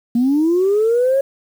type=linear sweep; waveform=sine; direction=up; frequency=230 to 554.4 Hz; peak=-11 dBFS; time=0.15-1.21 s; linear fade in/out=5 ms; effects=tanh soft clip ceiling -8 dBFS + 7-bit